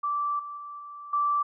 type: tone with level steps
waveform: sine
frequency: 1166 Hz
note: D6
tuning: 13 cents flat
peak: -25 / -35 / -37 / -39 / -22 dBFS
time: 0.03-1.43 s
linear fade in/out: 10 ms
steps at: 0.39 / 0.57 / 0.79 / 1.13 s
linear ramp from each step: 5 ms
effects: none